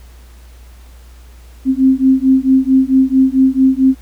sine beating tone pair, 261.6 / 266.1 Hz, C4 / C4, 0 / +29 cents, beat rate 4.5 Hz, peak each -11 dBFS, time 1.65-3.95 s, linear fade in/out 50 ms, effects added 60 Hz sine -36 dBFS peak until 4.01 s + pink hiss -48 dBFS RMS until 4.01 s

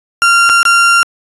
35% pulse tone with dropouts, 1384 Hz, F6, 16 cents flat, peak -4 dBFS, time 0.22-1.03 s, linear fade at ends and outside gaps 0 ms, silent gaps 0.492-0.497 / 0.63-0.653 s, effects resampled to 24000 Hz

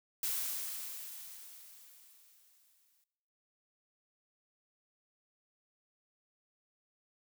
blue noise with exponential decay, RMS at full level -34 dBFS, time 0.23-3.04 s, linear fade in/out 2 ms, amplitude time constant 610 ms, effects noise-tail reverb RT60 1.0 s tail -19 dB re dry

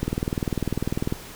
click train, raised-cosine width 3 ms, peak -11 dBFS, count 23, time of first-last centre 0.03-1.125 s, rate 20.1 Hz, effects pink hiss -41 dBFS RMS until 1.35 s

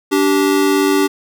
square tone pair together, 290.3 / 387.5 Hz, D4 / G4, -20 / -20 cents, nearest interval perfect fourth, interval 500 cents, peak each -15 dBFS, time 0.11-1.08 s, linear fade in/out 20 ms, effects none

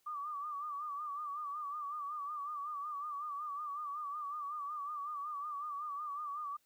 sine tone with vibrato, 1174.7 Hz, D6, in tune, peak -38 dBFS, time 0.06-6.57 s, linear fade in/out 10 ms, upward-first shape sine, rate 5.4 Hz, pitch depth 77 cents each way, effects white hiss -75 dBFS RMS until 6.65 s

